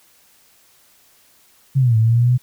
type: linear two-way sweep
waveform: sine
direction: down then up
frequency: 139.4 to 109.6 to 126.8 Hz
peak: -11 dBFS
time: 1.75-2.38 s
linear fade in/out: 20 ms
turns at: 1.97 s
effects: white hiss -54 dBFS RMS until 2.42 s